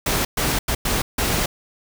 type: noise bursts at uneven times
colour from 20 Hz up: pink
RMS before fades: -21 dBFS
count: 5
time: 0.06-0.25 / 0.37-0.59 / 0.68-0.75 / 0.85-1.02 / 1.18-1.46 s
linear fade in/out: 5 ms
effects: none